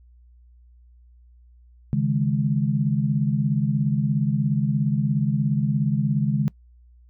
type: chord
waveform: sine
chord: C# suspended second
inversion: none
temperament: equal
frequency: 138.59 / 155.56 / 207.7 Hz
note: C#3 / D#3 / G#3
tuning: 0 / 0 / 0 cents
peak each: -22 / -24 / -24 dBFS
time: 1.93-6.48 s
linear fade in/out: 0 ms
effects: noise-tail reverb RT60 0.1 s tail -23 dB re dry + added 60 Hz sine -49 dBFS peak until 7.09 s